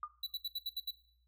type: tone with exponential decay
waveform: sine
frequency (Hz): 1211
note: D#6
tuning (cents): -47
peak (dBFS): -33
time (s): 0.03-0.11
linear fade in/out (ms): 2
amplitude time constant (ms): 17
type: tone bursts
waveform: square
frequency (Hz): 3951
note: B7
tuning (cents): 0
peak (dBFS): -36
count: 7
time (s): 0.23-0.908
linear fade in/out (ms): 5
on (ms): 36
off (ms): 71
effects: noise-tail reverb RT60 0.6 s tail -17 dB re dry + added 60 Hz sine -70 dBFS peak until 1.27 s